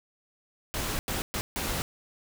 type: noise bursts at uneven times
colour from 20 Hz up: pink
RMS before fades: -31 dBFS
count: 4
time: 0.74-0.99 / 1.08-1.22 / 1.34-1.41 / 1.56-1.82 s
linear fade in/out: 0 ms
effects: none